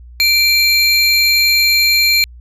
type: tone pair together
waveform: square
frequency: 2346 / 4187 Hz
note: D7 / C8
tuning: -2 / 0 cents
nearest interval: minor seventh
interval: 1002 cents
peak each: -13 dBFS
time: 0.2-2.24 s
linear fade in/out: 0 ms
effects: added 60 Hz sine -34 dBFS peak until 2.4 s + resampled to 32000 Hz